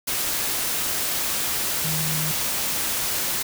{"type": "tone in noise", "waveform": "sine", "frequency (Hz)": 155.56, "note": "D#3", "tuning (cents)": 0, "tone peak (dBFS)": -27, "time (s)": [1.84, 2.32], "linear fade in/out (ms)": 10, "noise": "white", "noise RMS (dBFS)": -25, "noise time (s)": [0.07, 3.43], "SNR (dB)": -5, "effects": []}